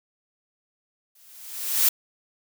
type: noise with exponential growth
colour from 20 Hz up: blue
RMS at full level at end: -17 dBFS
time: 1.15-1.89 s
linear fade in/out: 5 ms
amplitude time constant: 160 ms
effects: none